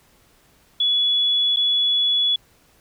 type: tone with dropouts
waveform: sine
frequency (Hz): 3400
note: G#7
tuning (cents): +40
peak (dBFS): -16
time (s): 0.8-2.36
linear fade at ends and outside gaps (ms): 5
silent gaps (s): 1.562-1.569
effects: pink hiss -57 dBFS RMS until 2.8 s